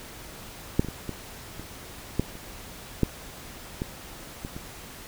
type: clicks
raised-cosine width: 3 ms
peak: -6 / -22 / -20 / -18 / -25 / -9 / -28 / -7 / -15 / -20 / -24 dBFS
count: 11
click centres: 0.795 / 0.847 / 0.886 / 1.093 / 1.596 / 2.196 / 2.354 / 3.033 / 3.819 / 4.449 / 4.565 s
effects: pink hiss -43 dBFS RMS until 5.07 s